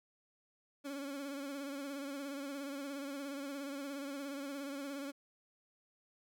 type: tone with vibrato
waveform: 30% pulse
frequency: 279.3 Hz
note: C#4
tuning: 13 cents sharp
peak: -38 dBFS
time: 0.84-5.12 s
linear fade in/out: 20 ms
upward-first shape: sine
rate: 17 Hz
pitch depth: 54 cents each way
effects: none